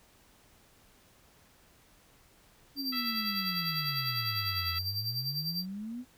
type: exponential two-way sweep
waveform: sine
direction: down then up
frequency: 284.6 to 86.4 to 257.3 Hz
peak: -36 dBFS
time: 2.75-6.05 s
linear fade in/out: 50 ms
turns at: 4.73 s
type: tone with tremolo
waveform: square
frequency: 4699 Hz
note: D8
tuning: in tune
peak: -31 dBFS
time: 2.76-5.66 s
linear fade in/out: 50 ms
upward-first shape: sine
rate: 10 Hz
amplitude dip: 70%
type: harmonic tone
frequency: 660 Hz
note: E5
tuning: 2 cents sharp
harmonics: 2 / 3 / 4 / 5 / 6 / 7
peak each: -39 / -41 / -42 / -43 / -44 / -44 dBFS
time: 2.92-4.79 s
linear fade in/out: 10 ms
effects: pink hiss -62 dBFS RMS until 6.17 s